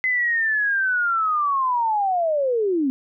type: linear sweep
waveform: sine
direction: down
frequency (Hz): 2046 to 253.9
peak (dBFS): -18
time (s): 0.04-2.9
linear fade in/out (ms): 0
effects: none